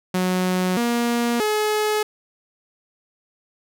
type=tone with pitch steps; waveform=sawtooth; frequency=183.5 / 237.2 / 425.3 Hz; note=F#3 / A#3 / G#4; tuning=-14 / +30 / +41 cents; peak=-15 dBFS; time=0.14-2.03 s; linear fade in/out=5 ms; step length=630 ms; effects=none